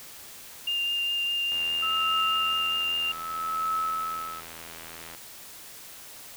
sine tone with vibrato, 2801 Hz, F7, 4 cents sharp, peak -25 dBFS, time 0.67-3.12 s, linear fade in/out 5 ms, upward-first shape sine, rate 4.9 Hz, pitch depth 8 cents each way
click train, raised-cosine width 0.3 ms, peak -26 dBFS, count 300, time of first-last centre 1.52-5.149 s, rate 82.4 Hz
sine tone with tremolo, 1298 Hz, E6, 27 cents flat, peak -24 dBFS, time 1.82-4.41 s, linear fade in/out 10 ms, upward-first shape triangle, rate 0.65 Hz, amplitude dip 95%
effects white hiss -45 dBFS RMS until 6.36 s

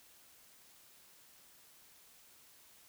silence, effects white hiss -62 dBFS RMS until 2.88 s

